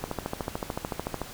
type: click train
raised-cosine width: 1 ms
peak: -15 dBFS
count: 17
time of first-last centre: 0.04-1.216 s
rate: 13.6 Hz
effects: pink hiss -43 dBFS RMS until 1.33 s